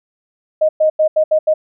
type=tone bursts at uneven times; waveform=sine; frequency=622.3 Hz; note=D#5; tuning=in tune; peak=-9 dBFS; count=6; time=0.61-0.69 / 0.8-0.9 / 0.99-1.08 / 1.16-1.24 / 1.31-1.39 / 1.47-1.54 s; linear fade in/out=10 ms; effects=none